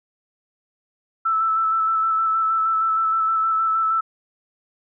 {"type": "tone with vibrato", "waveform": "sine", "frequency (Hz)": 1318.5, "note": "E6", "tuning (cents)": 0, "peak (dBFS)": -17, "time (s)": [1.25, 4.01], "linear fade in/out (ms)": 10, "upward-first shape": "square", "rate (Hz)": 6.4, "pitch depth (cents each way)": 15, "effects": []}